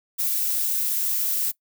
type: noise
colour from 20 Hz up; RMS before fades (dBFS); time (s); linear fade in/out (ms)
violet; -24; 0.18-1.52; 20
effects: noise-tail reverb RT60 0.1 s tail -21 dB re dry